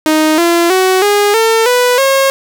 sawtooth tone with pitch steps, 311.1 / 341.2 / 374.3 / 410.5 / 450.2 / 493.8 / 541.7 Hz, D#4 / F4 / F#4 / G#4 / A4 / B4 / C#5, 0 / -40 / +20 / -20 / +40 / 0 / -40 cents, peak -4 dBFS, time 0.06-2.3 s, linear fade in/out 0 ms, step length 320 ms, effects 7-bit

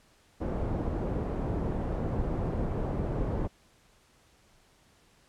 pink low-pass noise, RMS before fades -31 dBFS, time 0.4-3.48 s, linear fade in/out 20 ms, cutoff 610 Hz, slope 12 dB/octave, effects pink hiss -63 dBFS RMS until 5.28 s + low-pass 10000 Hz 12 dB/octave

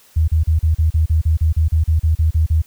sine tone bursts, 79.4 Hz, D#2, 36 cents sharp, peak -11 dBFS, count 16, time 0.16-2.62 s, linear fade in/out 10 ms, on 120 ms, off 36 ms, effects white hiss -50 dBFS RMS until 2.66 s

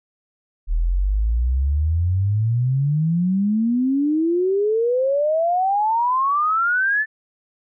sine exponential sweep, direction up, 38.28 to 1775 Hz, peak -16 dBFS, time 0.67-7.06 s, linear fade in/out 50 ms, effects none

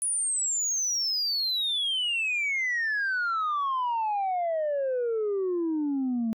sine exponential sweep, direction down, 9956 to 219.6 Hz, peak -23 dBFS, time 0.02-6.33 s, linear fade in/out 0 ms, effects tanh soft clip ceiling -23 dBFS

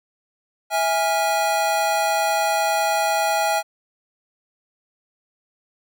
square tone cluster, 653 / 823 / 1403 Hz, E5 / G#5 / F6, -17 / -16 / +8 cents, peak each -24 / -21 / -29 dBFS, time 0.7-3.63 s, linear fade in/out 50 ms, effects none

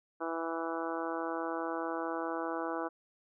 harmonic tone, 164.81 Hz, E3, in tune, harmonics 2 / 3 / 4 / 5 / 6 / 7 / 8 / 9, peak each -38 / -40 / -41 / -42 / -43 / -43 / -44 / -45 dBFS, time 0.2-2.89 s, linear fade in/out 20 ms, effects none

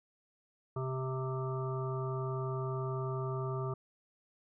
harmonic tone, 130.81 Hz, C3, in tune, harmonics 1 / 3 / 5 / 7 / 9 / 10, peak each -35 / -39 / -45 / -48 / -43 / -53 dBFS, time 0.76-3.74 s, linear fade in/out 5 ms, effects none

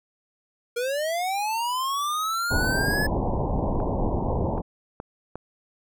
square linear sweep, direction up, 466.2 to 1730 Hz, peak -25 dBFS, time 0.76-3.07 s, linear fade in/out 10 ms
pink low-pass noise, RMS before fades -25 dBFS, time 2.5-4.62 s, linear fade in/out 20 ms, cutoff 1000 Hz, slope 96 dB/octave
clicks, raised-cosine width 1 ms, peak -20 dBFS, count 4, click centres 3.802 / 4.579 / 5.001 / 5.356 s
effects none

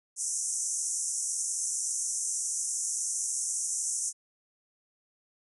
pink band-pass noise, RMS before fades -32 dBFS, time 0.16-4.13 s, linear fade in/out 50 ms, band 5800 to 10000 Hz, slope 96 dB/octave, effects none

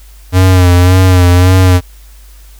square tone with vibrato, 90.9 Hz, F#2, 30 cents flat, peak -4 dBFS, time 0.32-1.81 s, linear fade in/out 50 ms, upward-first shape sine, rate 1.8 Hz, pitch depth 49 cents each way, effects added 50 Hz sine -33 dBFS peak until 2.59 s + white hiss -44 dBFS RMS until 2.59 s

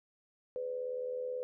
sine tone with amplitude modulation, 502 Hz, B4, 28 cents sharp, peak -32 dBFS, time 0.56-1.43 s, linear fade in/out 0 ms, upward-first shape sine, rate 78.5 Hz, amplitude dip 60%, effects none

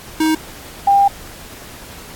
square / sine tone pair in turn, 315.3 / 798.2 Hz, D#4 / G5, +23 / +31 cents, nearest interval octave + major third, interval 1608 cents, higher second, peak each -13 / -8 dBFS, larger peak second, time 0.2-0.35 / 0.87-1.08 s, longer second, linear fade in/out 5 ms, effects pink hiss -36 dBFS RMS until 2.15 s + AAC 64 kbps

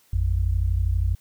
sine tone pair together, 55.18 / 87.6 Hz, A1 / F2, +6 / +6 cents, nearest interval minor sixth, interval 800 cents, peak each -22 dBFS, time 0.13-1.15 s, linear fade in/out 5 ms, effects white hiss -60 dBFS RMS until 1.2 s

